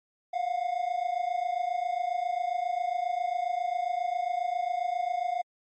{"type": "tone pair together", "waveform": "triangle", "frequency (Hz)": [698.5, 725.9], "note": ["F5", "F#5"], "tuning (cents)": [0, -33], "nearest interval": "minor second", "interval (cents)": 67, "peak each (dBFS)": -28, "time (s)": [0.33, 5.42], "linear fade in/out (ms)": 10, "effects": ["MP3 32 kbps"]}